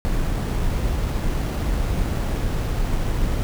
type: noise with sample-and-hold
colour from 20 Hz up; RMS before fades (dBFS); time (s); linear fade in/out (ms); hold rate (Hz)
brown; -22; 0.05-3.43; 0; 8820
effects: none